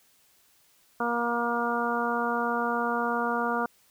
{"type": "harmonic tone", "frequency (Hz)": 236.9, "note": "A#3", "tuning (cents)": 28, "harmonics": [1, 2, 3, 4, 5, 6], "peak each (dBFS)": [-32, -32, -32, -32, -32, -32], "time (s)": [1, 3.66], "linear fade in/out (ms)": 5, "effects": ["white hiss -63 dBFS RMS until 3.9 s"]}